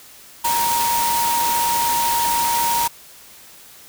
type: tone in noise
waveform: sine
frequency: 938 Hz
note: A#5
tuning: 11 cents sharp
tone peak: -18 dBFS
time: 0.44-2.88 s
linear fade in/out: 10 ms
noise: white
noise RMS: -23 dBFS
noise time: 0.44-2.88 s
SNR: +2 dB
effects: white hiss -44 dBFS RMS until 3.88 s